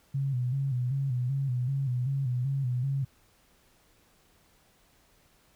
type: tone with vibrato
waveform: sine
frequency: 130.6 Hz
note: C3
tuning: 3 cents flat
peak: -26 dBFS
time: 0.14-3.05 s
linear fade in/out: 10 ms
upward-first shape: square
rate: 2.6 Hz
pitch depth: 88 cents each way
effects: pink hiss -64 dBFS RMS until 5.55 s